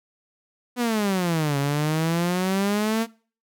sawtooth exponential two-way sweep, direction down then up, 250 to 138.59 to 230.7 Hz, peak -17 dBFS, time 0.76-3.07 s, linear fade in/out 50 ms, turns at 1.58 s, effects noise-tail reverb RT60 0.4 s tail -22 dB re dry

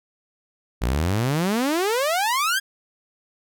sawtooth exponential sweep, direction up, 54 to 1661.2 Hz, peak -16 dBFS, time 0.81-2.6 s, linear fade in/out 20 ms, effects none

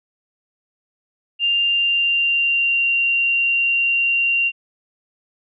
sine tone with pitch glide, 2794 to 2765 Hz, F7 to F7, 0 to -18 cents, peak -15 dBFS, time 1.39-4.52 s, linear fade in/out 50 ms, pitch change -18 cents, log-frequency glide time 1.63-2.86 s, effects none

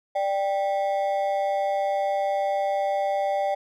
triangle ring-modulated tone, 688 Hz, F5, 26 cents flat, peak -17 dBFS, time 0.15-3.55 s, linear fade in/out 10 ms, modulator 98.9 Hz, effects none

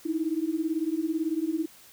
sine beating tone pair, 309.4 / 327.4 Hz, D#4 / E4, -10 / -12 cents, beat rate 18 Hz, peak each -29 / -28 dBFS, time 0.05-1.66 s, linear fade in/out 10 ms, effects white hiss -53 dBFS RMS until 1.92 s

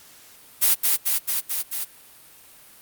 blue noise with echo, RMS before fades -17 dBFS, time 0.61-0.75 s, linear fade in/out 20 ms, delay 220 ms, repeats 5, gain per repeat -2 dB, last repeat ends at 1.85 s, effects white hiss -49 dBFS RMS until 2.81 s + Opus 48 kbps

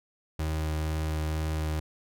35% pulse tone with vibrato, 78 Hz, D#2, 5 cents sharp, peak -26 dBFS, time 0.39-1.8 s, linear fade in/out 5 ms, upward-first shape sine, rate 2.1 Hz, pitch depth 9 cents each way, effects none

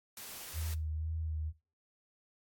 white noise, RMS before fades -46 dBFS, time 0.17-0.74 s, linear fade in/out 2 ms
sine tone with vibrato, 79.1 Hz, D#2, 29 cents sharp, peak -34 dBFS, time 0.53-1.53 s, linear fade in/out 50 ms, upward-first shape sine, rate 2 Hz, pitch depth 32 cents each way
effects noise-tail reverb RT60 0.3 s tail -18 dB re dry + AAC 64 kbps

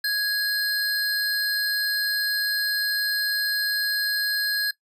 square tone pair together, 1661.2 / 4186 Hz, G#6 / C8, 0 / 0 cents, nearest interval octave + major third, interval 1600 cents, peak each -25 / -26 dBFS, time 0.04-4.71 s, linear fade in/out 5 ms, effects noise-tail reverb RT60 0.1 s tail -20 dB re dry + resampled to 32000 Hz

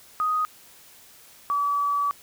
sine tone pair in turn, 1247 / 1146.5 Hz, D#6 / D6, +3 / -42 cents, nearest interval minor second, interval 145 cents, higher first, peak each -21 dBFS, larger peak neither, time 0.2-0.45 / 1.5-2.11 s, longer second, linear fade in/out 0 ms, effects white hiss -51 dBFS RMS until 2.22 s

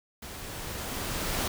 pink noise with level ramp, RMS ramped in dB -42 to -29 dBFS, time 0.22-1.48 s, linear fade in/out 5 ms, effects none

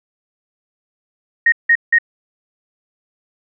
sine tone bursts, 1864 Hz, A#6, 1 cent flat, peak -8 dBFS, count 3, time 1.46-1.986 s, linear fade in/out 5 ms, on 62 ms, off 170 ms, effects none

